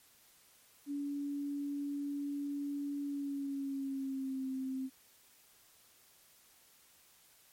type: tone with pitch glide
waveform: sine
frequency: 285 to 262.9 Hz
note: C#4 to C4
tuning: +48 to +8 cents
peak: -35 dBFS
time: 0.86-4.9 s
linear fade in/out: 50 ms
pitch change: -140 cents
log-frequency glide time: 3.03-4.49 s
effects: white hiss -64 dBFS RMS until 7.52 s + MP3 64 kbps